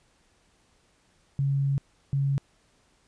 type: tone bursts at uneven times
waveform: sine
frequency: 138.59 Hz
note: C#3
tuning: in tune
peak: -22 dBFS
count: 2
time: 1.39-1.78 / 2.13-2.38 s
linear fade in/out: 0 ms
effects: pink hiss -65 dBFS RMS until 3.07 s + resampled to 22050 Hz